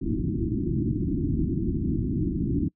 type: low-pass noise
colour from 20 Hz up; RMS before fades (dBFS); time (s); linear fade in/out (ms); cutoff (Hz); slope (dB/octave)
white; -26; 0.01-2.69; 20; 350; 96
effects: noise-tail reverb RT60 0.1 s tail -23 dB re dry

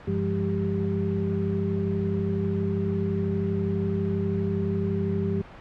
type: tone cluster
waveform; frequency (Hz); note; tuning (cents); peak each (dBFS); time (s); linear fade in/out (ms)
sine; 98.4 / 171.8 / 204 / 393.1; G2 / F3 / G#3 / G4; +7 / -28 / -31 / +5; -29; 0.07-5.42; 10
effects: pink hiss -44 dBFS RMS until 5.6 s + low-pass 2000 Hz 12 dB/octave

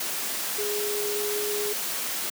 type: tone in noise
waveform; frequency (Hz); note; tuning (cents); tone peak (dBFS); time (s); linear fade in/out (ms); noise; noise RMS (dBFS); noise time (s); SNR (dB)
sine; 415.3; G#4; 0; -28; 0.58-1.73; 5; white; -30; 0-2.3; -1
effects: high-pass 200 Hz 12 dB/octave

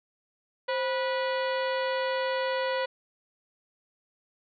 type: harmonic tone with a mistuned harmonic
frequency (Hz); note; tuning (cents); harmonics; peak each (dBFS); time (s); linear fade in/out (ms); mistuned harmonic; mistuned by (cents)
489.4; B4; -16; 1 / 2 / 3 / 4 / 5 / 6 / 7 / 8 / 9; -28 / -33 / -37 / -37 / -43 / -42 / -44 / -49 / -44; 0.68-2.86; 10; 1; +120
effects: none

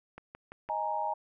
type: click train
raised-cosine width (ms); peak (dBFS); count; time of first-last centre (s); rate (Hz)
0.5; -29; 4; 0.18-0.689; 5.89
type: chord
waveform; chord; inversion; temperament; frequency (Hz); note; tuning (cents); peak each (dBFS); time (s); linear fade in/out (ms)
sine; D# suspended fourth; none; equal; 622.3 / 830.6 / 932.3; D#5 / G#5 / A#5; 0 / 0 / 0; -37 / -33 / -33; 0.69-1.14; 10
effects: none

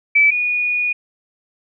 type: tone pair in turn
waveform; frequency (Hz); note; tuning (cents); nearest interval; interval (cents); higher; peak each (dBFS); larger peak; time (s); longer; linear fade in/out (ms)
sine; 2308 / 2456; D7 / D#7; -31 / -23; minor second; 108; second; -9 / -16; first; 0.15-0.31 / 0.31-0.93; second; 10
effects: none

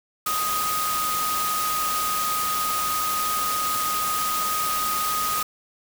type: tone in noise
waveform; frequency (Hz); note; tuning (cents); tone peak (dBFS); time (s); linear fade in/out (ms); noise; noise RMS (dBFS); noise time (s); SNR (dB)
sine; 1247; D#6; +3; -24; 0.26-5.43; 5; white; -28; 0.26-5.43; +1
effects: none

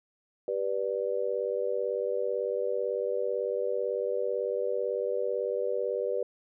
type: chord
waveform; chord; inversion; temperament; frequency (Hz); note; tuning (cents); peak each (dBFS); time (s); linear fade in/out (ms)
sine; G major; none; just; 392 / 490 / 588; G4 / B4 / D5; 0 / -14 / +2; -33 / -30 / -33; 0.48-6.23; 2
effects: none

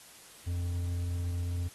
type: tone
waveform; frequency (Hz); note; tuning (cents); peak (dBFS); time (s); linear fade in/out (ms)
triangle; 87.31; F2; 0; -28; 0.46-1.69; 20
effects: white hiss -53 dBFS RMS until 1.74 s + AAC 32 kbps

